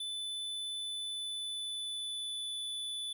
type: tone with pitch glide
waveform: square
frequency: 3503 to 3479 Hz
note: A7 to A7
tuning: -8 to -20 cents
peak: -37 dBFS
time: 0-3.13 s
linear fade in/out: 5 ms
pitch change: -12 cents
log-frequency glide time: 0.71-2.59 s
effects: none